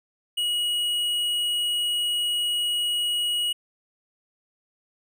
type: tone with tanh clipping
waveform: triangle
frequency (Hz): 2905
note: F#7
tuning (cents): -32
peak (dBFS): -24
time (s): 0.37-3.53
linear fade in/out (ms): 10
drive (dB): 13
effects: none